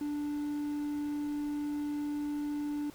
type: tone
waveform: triangle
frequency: 293.7 Hz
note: D4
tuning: in tune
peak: -30 dBFS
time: 0.01-2.9 s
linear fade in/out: 2 ms
effects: pink hiss -55 dBFS RMS until 2.94 s